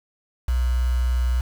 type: tone with quantisation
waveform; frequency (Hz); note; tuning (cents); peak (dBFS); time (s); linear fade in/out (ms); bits
sine; 61.74; B1; 0; -18; 0.48-1.41; 5; 6
effects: none